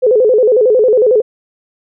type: tone with vibrato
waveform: sine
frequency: 466.2 Hz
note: A#4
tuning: in tune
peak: -6 dBFS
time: 0.02-1.22 s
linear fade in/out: 20 ms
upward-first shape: square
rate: 11 Hz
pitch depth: 150 cents each way
effects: none